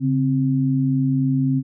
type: tone pair together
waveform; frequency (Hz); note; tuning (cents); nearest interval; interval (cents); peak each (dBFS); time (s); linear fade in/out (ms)
sine; 139.37 / 263.1; C#3 / C4; +10 / +10; major seventh; 1100; -19; 0-1.63; 50
effects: none